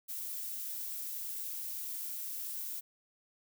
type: noise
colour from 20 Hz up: violet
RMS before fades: -40 dBFS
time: 0.08-2.81 s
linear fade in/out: 20 ms
effects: none